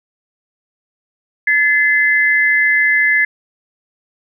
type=tone pair together; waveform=sine; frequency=1724 / 2050 Hz; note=A6 / C7; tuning=-36 / -36 cents; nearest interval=minor third; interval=300 cents; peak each=-13 dBFS; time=1.47-3.25 s; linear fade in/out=5 ms; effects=none